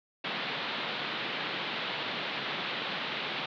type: band-pass noise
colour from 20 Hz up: white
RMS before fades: -35 dBFS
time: 0.24-3.46 s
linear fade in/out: 5 ms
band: 130 to 3900 Hz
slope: 48 dB/octave
effects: none